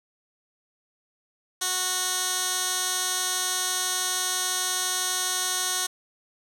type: tone with band-pass filter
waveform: 15% pulse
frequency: 367.9 Hz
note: F#4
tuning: 10 cents flat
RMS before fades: -27 dBFS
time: 1.61-5.87 s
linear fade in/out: 10 ms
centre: 7700 Hz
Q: 0.98
effects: none